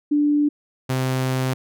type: tone pair in turn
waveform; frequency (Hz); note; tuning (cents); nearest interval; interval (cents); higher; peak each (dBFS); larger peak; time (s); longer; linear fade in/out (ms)
sine / sawtooth; 293.7 / 130; D4 / C3; 0 / -11; octave + major second; 1411; first; -15 / -16; first; 0.11-0.49 / 0.89-1.54; second; 10
effects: none